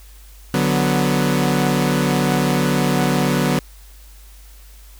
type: chord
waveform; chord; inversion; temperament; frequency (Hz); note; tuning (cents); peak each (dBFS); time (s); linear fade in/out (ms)
sawtooth; B minor; first; equal with one note detuned; 146.83 / 185 / 246.2; D3 / F#3 / B3; 0 / 0 / -5; -16; 0.54-3.59; 2
effects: added 50 Hz sine -40 dBFS peak until 4.99 s + white hiss -49 dBFS RMS until 4.99 s